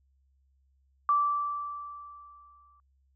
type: tone with exponential decay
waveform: sine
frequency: 1165 Hz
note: D6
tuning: 14 cents flat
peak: -20 dBFS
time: 1.09-2.8 s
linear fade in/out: 1 ms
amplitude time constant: 370 ms
effects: added 67 Hz sine -65 dBFS peak until 3.15 s